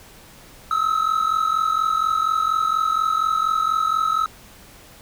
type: tone pair together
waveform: triangle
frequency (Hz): 1274.3 / 1318.5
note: D#6 / E6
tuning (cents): +41 / 0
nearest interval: minor second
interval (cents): 59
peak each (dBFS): -18 / -19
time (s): 0.71-4.26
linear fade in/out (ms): 2
effects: tanh soft clip ceiling -8 dBFS + pink hiss -46 dBFS RMS until 5.01 s